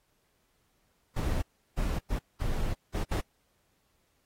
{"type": "noise bursts at uneven times", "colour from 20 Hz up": "brown", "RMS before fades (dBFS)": -29, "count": 6, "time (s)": [[1.16, 1.42], [1.77, 1.99], [2.1, 2.19], [2.4, 2.74], [2.94, 3.04], [3.11, 3.21]], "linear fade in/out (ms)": 10, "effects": ["pink hiss -73 dBFS RMS until 4.25 s", "AAC 48 kbps"]}